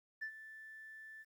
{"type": "tone with ADSR envelope", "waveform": "sine", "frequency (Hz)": 1760, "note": "A6", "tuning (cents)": 0, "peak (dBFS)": -36, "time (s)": [0.21, 1.25], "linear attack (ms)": 17, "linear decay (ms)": 81, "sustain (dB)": -14, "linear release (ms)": 40, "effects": ["tanh soft clip ceiling -37 dBFS", "12-bit"]}